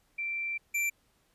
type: tone pair in turn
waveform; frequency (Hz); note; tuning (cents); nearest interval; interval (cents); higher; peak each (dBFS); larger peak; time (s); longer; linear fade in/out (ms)
sine / square; 2349 / 2349; D7 / D7; 0 / 0; unison; 0; neither; -31 / -28; second; 0.18-0.58 / 0.74-0.9; first; 10
effects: pink hiss -70 dBFS RMS until 1.34 s + resampled to 32000 Hz